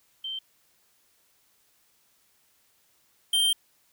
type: tone pair in turn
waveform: sine / square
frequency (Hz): 3121 / 3155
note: G7 / G7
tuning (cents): -8 / +10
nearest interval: unison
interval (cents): 18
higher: second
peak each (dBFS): -31 / -21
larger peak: second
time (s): 0.24-0.39 / 3.33-3.53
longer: second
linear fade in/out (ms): 5
effects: white hiss -66 dBFS RMS until 3.92 s